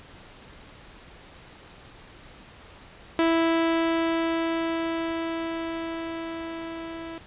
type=tone with level ramp; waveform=sawtooth; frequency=329.6 Hz; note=E4; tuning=in tune; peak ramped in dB=-15 to -31 dBFS; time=3.19-7.18 s; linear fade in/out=0 ms; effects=pink hiss -48 dBFS RMS until 7.26 s + resampled to 8000 Hz